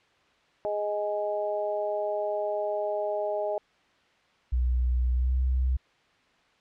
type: harmonic tone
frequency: 207.7 Hz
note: G#3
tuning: in tune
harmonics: 2 / 3 / 4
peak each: -33 / -28 / -35 dBFS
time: 0.65-3.58 s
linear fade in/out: 0 ms
type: tone with pitch glide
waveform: sine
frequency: 61.74 to 63.99 Hz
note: B1 to C2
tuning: 0 to -38 cents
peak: -22 dBFS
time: 4.52-5.77 s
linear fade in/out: 10 ms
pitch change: +62 cents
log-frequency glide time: 5.14-5.33 s
effects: white hiss -63 dBFS RMS until 6.6 s + low-pass 3000 Hz 12 dB/octave